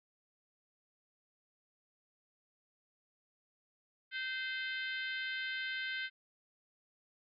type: harmonic tone with a mistuned harmonic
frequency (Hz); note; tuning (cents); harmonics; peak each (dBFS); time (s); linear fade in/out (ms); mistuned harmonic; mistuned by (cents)
518; C5; -17; 3 / 4 / 5 / 6 / 7 / 8 / 9; -39 / -42 / -49 / -45 / -49 / -52 / -58; 4.11-6.1; 50; 9; +59
effects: none